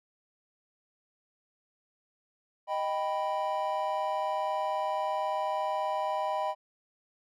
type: chord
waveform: triangle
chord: Eb augmented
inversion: none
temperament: equal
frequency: 622.3 / 784 / 987.8 Hz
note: Eb5 / G5 / B5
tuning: 0 / 0 / 0 cents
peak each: -31 dBFS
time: 2.67-6.55 s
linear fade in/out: 50 ms
effects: none